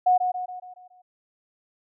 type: tone with echo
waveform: sine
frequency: 730 Hz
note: F#5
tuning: 24 cents flat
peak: -15 dBFS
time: 0.06-0.18 s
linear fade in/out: 10 ms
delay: 140 ms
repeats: 6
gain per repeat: -6 dB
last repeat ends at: 1.02 s
effects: none